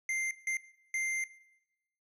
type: tone bursts at uneven times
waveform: square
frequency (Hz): 2093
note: C7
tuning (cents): 0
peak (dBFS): -31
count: 3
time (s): 0.09-0.31 / 0.47-0.57 / 0.94-1.24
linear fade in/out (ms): 2
effects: noise-tail reverb RT60 0.9 s tail -19 dB re dry + low-pass 10000 Hz 12 dB/octave